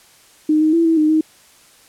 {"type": "tone with pitch steps", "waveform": "sine", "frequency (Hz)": [307.4, 312, 333.6, 326, 307, 313.9], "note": ["D#4", "D#4", "E4", "E4", "D#4", "D#4"], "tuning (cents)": [-21, 5, 21, -19, -23, 15], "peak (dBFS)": -11, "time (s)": [0.49, 1.21], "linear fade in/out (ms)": 5, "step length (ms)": 120, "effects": ["white hiss -49 dBFS RMS until 1.88 s", "low-pass 11000 Hz 12 dB/octave"]}